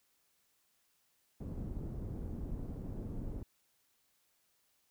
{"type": "low-pass noise", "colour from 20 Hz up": "pink", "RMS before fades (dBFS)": -41, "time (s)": [1.4, 3.43], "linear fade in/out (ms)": 5, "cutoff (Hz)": 290, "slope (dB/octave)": 12, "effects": ["white hiss -75 dBFS RMS until 4.9 s"]}